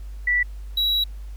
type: tone pair in turn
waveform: sine / triangle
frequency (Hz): 1962 / 3889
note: B6 / B7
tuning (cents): -12 / -27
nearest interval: octave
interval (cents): 1185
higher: second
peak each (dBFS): -17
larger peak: neither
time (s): 0.27-0.43 / 0.77-1.04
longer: second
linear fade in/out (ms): 5
effects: added 50 Hz sine -32 dBFS peak until 1.36 s + pink hiss -56 dBFS RMS until 1.36 s